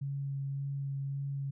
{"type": "tone with vibrato", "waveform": "sine", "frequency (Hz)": 138.59, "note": "C#3", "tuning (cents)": 0, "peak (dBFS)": -33, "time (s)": [0.01, 1.51], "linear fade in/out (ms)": 10, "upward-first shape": "sine", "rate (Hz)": 1.8, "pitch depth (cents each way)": 11, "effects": []}